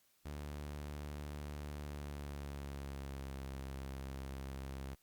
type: tone with pitch glide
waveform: sawtooth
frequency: 73.42 to 67.33 Hz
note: D2 to C#2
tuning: 0 to -50 cents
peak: -39 dBFS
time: 0.25-4.95 s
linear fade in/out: 10 ms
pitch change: -150 cents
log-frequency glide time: 1.8-3.41 s
effects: white hiss -73 dBFS RMS until 5.02 s + Opus 48 kbps